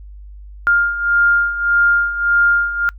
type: beating tone pair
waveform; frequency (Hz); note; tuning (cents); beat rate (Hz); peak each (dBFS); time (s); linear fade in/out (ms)
sine; 1404 / 1405.7; F6 / F6; +9 / +11; 1.7; -18 / -13; 0.67-2.89; 0
effects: noise-tail reverb RT60 0.1 s tail -25 dB re dry + added 50 Hz sine -33 dBFS peak until 2.98 s